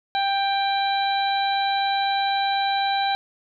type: harmonic tone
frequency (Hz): 789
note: G5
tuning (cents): +11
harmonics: 1 / 2 / 3 / 4 / 5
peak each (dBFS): -21 / -30 / -33 / -36 / -28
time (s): 0.15-3.15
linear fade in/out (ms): 0
effects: none